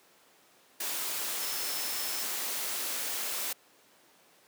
sine tone in noise, 5274 Hz, E8, in tune, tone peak -40 dBFS, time 1.41-2.23 s, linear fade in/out 5 ms, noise white, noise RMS -34 dBFS, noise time 0.8-3.53 s, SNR -9 dB, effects pink hiss -61 dBFS RMS until 4.47 s + high-pass 300 Hz 12 dB/octave

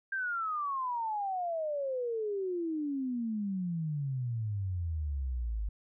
sine exponential sweep, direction down, 1601 to 50.3 Hz, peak -31 dBFS, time 0.12-5.69 s, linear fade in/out 5 ms, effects none

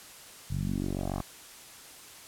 10% pulse tone with low-pass filter sweep, 47.02 Hz, F#1, 29 cents sharp, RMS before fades -32 dBFS, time 0.5-1.22 s, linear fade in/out 10 ms, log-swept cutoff 120 to 1100 Hz, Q 2.3, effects white hiss -49 dBFS RMS until 2.27 s + low-pass 12000 Hz 12 dB/octave

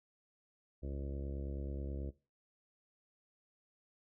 harmonic tone, 69.3 Hz, C#2, in tune, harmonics 1 / 2 / 3 / 4 / 5 / 6 / 7 / 8 / 9, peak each -40 / -47 / -51 / -51 / -50 / -57 / -54 / -56 / -60 dBFS, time 0.82-2.11 s, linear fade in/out 20 ms, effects noise-tail reverb RT60 0.3 s tail -18 dB re dry

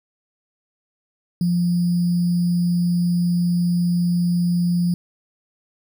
sine tone with sample-and-hold, 174.61 Hz, F3, in tune, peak -16 dBFS, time 1.41-4.94 s, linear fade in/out 2 ms, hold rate 4900 Hz, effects none

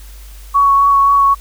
sine tone with vibrato, 1116 Hz, C#6, 11 cents sharp, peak -7 dBFS, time 0.54-1.35 s, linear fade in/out 20 ms, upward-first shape sine, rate 3.8 Hz, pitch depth 12 cents each way, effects added 50 Hz sine -32 dBFS peak until 1.4 s + white hiss -43 dBFS RMS until 1.4 s

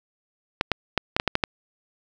clicks, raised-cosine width 0.3 ms, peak -4 dBFS, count 8, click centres 0.611 / 0.717 / 0.977 / 1.165 / 1.199 / 1.277 / 1.354 / 1.438 s, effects none

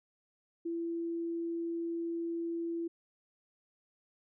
sine tone, 335.9 Hz, E4, 33 cents sharp, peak -33 dBFS, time 0.65-2.88 s, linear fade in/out 10 ms, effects none

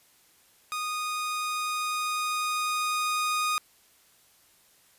sawtooth tone with level ramp, 1236 Hz, D#6, 12 cents flat, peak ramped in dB -26 to -21 dBFS, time 0.72-3.58 s, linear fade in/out 0 ms, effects white hiss -61 dBFS RMS until 4.98 s + resampled to 32000 Hz

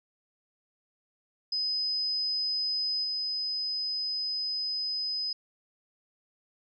sine tone with level steps, 5030 Hz, D#8, 18 cents sharp, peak -27 / -29 dBFS, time 1.52-5.33 s, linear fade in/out 5 ms, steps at 3.03 s, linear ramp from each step 20 ms, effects none

